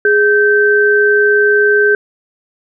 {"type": "tone pair together", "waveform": "sine", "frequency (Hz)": [415.3, 1551.7], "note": ["G#4", "G6"], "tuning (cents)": [0, -18], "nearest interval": "octave + major seventh", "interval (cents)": 2282, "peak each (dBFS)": -10, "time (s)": [0.05, 1.95], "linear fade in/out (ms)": 2, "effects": []}